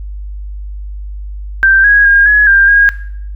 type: tone with pitch steps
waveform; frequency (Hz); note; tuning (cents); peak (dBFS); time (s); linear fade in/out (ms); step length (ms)
sine; 1569 / 1653 / 1620 / 1685 / 1594 / 1633; G6 / G#6 / G#6 / G#6 / G6 / G#6; +1 / -9 / -43 / +25 / +28 / -30; -4; 1.63-2.89; 0; 210
effects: noise-tail reverb RT60 0.7 s tail -17 dB re dry + added 50 Hz sine -21 dBFS peak until 3.35 s